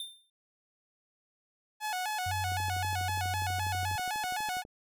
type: tone with exponential decay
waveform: square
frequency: 3594 Hz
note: A7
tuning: 36 cents sharp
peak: -35 dBFS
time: 0-0.3 s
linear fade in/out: 2 ms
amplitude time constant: 64 ms
type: tone with vibrato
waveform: sawtooth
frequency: 792 Hz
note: G5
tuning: 18 cents sharp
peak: -28 dBFS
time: 1.8-4.64 s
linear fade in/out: 50 ms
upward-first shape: square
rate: 3.9 Hz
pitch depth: 130 cents each way
type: tone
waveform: sine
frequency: 92.5 Hz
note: F#2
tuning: in tune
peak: -34 dBFS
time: 2.26-3.96 s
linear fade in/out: 5 ms
type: click train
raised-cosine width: 2 ms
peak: -35 dBFS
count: 27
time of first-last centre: 2.52-4.651 s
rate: 12.2 Hz
effects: none